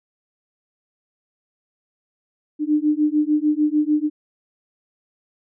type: beating tone pair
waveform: sine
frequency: 298.1 / 304.8 Hz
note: D4 / D#4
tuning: +26 / -36 cents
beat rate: 6.7 Hz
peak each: -19 dBFS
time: 2.59-4.1 s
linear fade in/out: 50 ms
effects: none